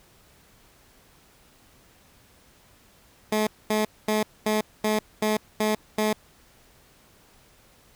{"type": "tone bursts", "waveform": "15% pulse", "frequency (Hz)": 214.4, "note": "A3", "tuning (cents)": -45, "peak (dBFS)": -15, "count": 8, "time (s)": [3.32, 6.13], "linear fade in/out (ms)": 5, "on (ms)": 150, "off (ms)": 230, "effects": ["pink hiss -57 dBFS RMS until 7.95 s"]}